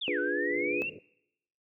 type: exponential two-way sweep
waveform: sine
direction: down then up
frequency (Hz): 3733 to 1472 to 2789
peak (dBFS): -31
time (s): 0.01-0.9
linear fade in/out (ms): 10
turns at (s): 0.19
type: chord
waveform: sine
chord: D diminished seventh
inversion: none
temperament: equal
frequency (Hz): 293.7 / 349.2 / 415.3 / 493.9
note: D4 / F4 / Ab4 / Cb5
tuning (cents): 0 / 0 / 0 / 0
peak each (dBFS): -34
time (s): 0.08-0.82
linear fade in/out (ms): 0
type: low-pass noise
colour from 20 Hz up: white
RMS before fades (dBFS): -46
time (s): 0.5-0.99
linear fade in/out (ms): 5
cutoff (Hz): 560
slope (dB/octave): 96
effects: noise-tail reverb RT60 0.8 s tail -22 dB re dry + high-pass 150 Hz 12 dB/octave